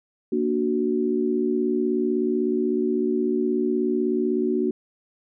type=chord; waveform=sine; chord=Bb augmented; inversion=none; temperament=equal with one note detuned; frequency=234.2 / 293.7 / 370 Hz; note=Bb3 / D4 / F#4; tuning=+8 / 0 / 0 cents; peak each=-25 / -26 / -23 dBFS; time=0.32-4.71 s; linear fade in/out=5 ms; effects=none